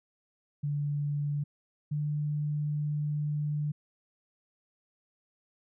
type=tone pair in turn; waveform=sine; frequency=145.4 / 148.63 Hz; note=D3 / D3; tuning=-17 / +21 cents; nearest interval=unison; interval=38 cents; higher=second; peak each=-28 dBFS; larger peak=neither; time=0.63-1.44 / 1.91-3.72 s; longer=second; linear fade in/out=10 ms; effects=none